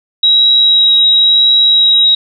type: tone with vibrato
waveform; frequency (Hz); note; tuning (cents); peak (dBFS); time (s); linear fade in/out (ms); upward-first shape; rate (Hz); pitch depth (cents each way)
sine; 3841; B7; -49; -5; 0.23-2.15; 5; sine; 0.96; 8
effects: none